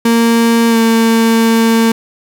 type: tone with pitch glide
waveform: 35% pulse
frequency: 231.1 to 226.9 Hz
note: A#3 to A#3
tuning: -15 to -47 cents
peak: -6 dBFS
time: 0.05-1.92 s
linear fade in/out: 5 ms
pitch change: -32 cents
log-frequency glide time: 0.69-0.77 s
effects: none